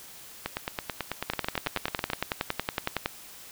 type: two click trains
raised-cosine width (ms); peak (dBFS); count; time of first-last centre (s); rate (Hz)
0.3; -10 / -13; 20 / 16; 1.3-3.059 / 0.46-2.101; 10.8 / 9.14
effects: white hiss -47 dBFS RMS until 3.51 s